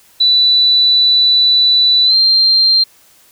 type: tone with pitch glide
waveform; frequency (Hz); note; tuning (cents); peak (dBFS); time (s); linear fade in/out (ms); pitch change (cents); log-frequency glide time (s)
sine; 3970 to 4170; B7 to C8; +8 to -7; -7; 0.2-2.84; 10; +85; 2.05-2.15
effects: white hiss -48 dBFS RMS until 3.31 s